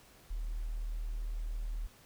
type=tone; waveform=sine; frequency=38.89 Hz; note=D#1; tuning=in tune; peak=-34 dBFS; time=0.3-1.87 s; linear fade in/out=10 ms; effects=pink hiss -60 dBFS RMS until 2.05 s